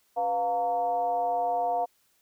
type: tone with frequency modulation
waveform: sine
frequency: 707 Hz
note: F5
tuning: 21 cents sharp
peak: -24 dBFS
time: 0.16-1.86 s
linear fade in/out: 20 ms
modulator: 213 Hz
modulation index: 0.71
effects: white hiss -68 dBFS RMS until 2.21 s